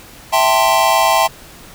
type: chord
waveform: square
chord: A minor seventh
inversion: second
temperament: equal with one note detuned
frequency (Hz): 659.3 / 784 / 891.8 / 1046.5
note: E5 / G5 / A5 / C6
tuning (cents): 0 / 0 / +23 / 0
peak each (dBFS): -17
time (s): 0.32-1.28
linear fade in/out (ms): 20
effects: pink hiss -39 dBFS RMS until 1.74 s